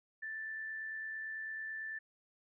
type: tone with amplitude modulation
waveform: sine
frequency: 1763 Hz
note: A6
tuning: 3 cents sharp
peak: -38 dBFS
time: 0.22-1.99 s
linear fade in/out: 10 ms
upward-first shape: sine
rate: 89 Hz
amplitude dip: 30%
effects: none